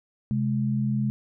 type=tone pair together; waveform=sine; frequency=130.96 / 210.6 Hz; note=C3 / G#3; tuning=+2 / +24 cents; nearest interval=minor sixth; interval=822 cents; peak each=-25 dBFS; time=0.31-1.1 s; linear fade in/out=0 ms; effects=none